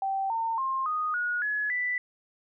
sine tone with pitch steps, 777 / 908.1 / 1061.4 / 1240.6 / 1449.9 / 1694.6 / 1980.7 Hz, G5 / A#5 / C6 / D#6 / F#6 / G#6 / B6, -16 / -46 / +24 / -5 / -36 / +34 / +5 cents, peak -26 dBFS, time 0.02-1.98 s, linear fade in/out 2 ms, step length 280 ms, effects none

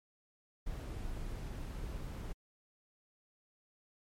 brown noise, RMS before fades -41 dBFS, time 0.66-2.33 s, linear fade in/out 10 ms, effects MP3 64 kbps

